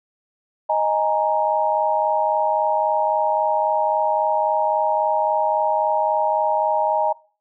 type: chord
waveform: sine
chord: D# suspended fourth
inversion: none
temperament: just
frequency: 622.3 / 829.7 / 933.4 Hz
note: D#5 / G#5 / A#5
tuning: 0 / -2 / +2 cents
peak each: -21 dBFS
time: 0.69-7.13 s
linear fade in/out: 10 ms
effects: noise-tail reverb RT60 0.4 s tail -22 dB re dry